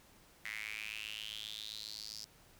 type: tone with high-pass filter sweep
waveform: sawtooth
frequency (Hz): 107.5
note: A2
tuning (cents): -40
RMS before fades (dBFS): -45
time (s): 0.45-2.25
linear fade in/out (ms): 5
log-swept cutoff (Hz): 2000 to 5100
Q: 7
effects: pink hiss -63 dBFS RMS until 2.59 s